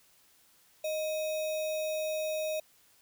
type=tone with sample-and-hold; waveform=sine; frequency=622.3 Hz; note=D#5; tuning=in tune; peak=-30 dBFS; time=0.84-2.6 s; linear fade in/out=5 ms; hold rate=3150 Hz; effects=white hiss -64 dBFS RMS until 3.01 s